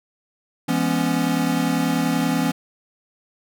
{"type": "chord", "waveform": "square", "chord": "C# minor seventh", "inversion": "first", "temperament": "equal with one note detuned", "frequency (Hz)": [168.76, 207.7, 246.9, 277.2], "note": ["E3", "G#3", "B3", "C#4"], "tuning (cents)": [41, 0, 0, 0], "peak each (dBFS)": [-25, -29, -24, -24], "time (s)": [0.68, 2.52], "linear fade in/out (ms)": 10, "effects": []}